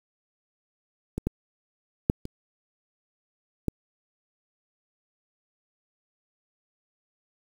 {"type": "clicks", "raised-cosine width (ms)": 3, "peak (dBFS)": [-16, -12, -6, -22, -12], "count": 5, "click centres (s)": [1.18, 1.27, 2.099, 2.254, 3.683], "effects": ["7-bit"]}